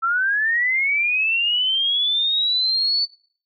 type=linear sweep; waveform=sine; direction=up; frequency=1318.5 to 4510 Hz; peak=-17 dBFS; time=0.02-3.06 s; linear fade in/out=20 ms; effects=noise-tail reverb RT60 0.5 s tail -23 dB re dry